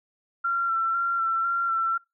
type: tone with vibrato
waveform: sine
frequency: 1360 Hz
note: F6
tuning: 46 cents flat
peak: -22 dBFS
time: 0.44-1.98 s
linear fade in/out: 10 ms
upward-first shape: square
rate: 2 Hz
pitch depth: 20 cents each way
effects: noise-tail reverb RT60 0.2 s tail -24 dB re dry